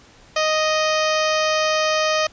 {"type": "harmonic tone", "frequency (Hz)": 622.3, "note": "D#5", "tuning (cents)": 0, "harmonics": [1, 2, 3, 4, 5, 6, 7, 8, 9, 10], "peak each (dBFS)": [-20, -23, -27, -27, -29, -34, -33, -31, -33, -34], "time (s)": [0.36, 2.27], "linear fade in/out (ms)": 5, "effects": ["pink hiss -49 dBFS RMS until 2.32 s", "resampled to 16000 Hz"]}